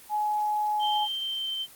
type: tone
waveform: sine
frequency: 843 Hz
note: G#5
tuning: 26 cents sharp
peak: -24 dBFS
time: 0.09-1.08 s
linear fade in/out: 50 ms
type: tone with pitch glide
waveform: sine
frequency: 3136 to 3109 Hz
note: G7 to G7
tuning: 0 to -15 cents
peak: -28 dBFS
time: 0.79-1.67 s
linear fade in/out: 50 ms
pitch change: -15 cents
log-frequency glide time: 1.13-1.52 s
effects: white hiss -50 dBFS RMS until 1.75 s + Opus 24 kbps